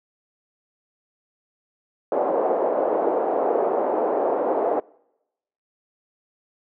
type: band-pass noise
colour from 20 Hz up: white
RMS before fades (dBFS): -22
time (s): 2.12-4.8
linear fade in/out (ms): 2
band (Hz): 360 to 700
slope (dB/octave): 24
effects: noise-tail reverb RT60 0.9 s tail -26 dB re dry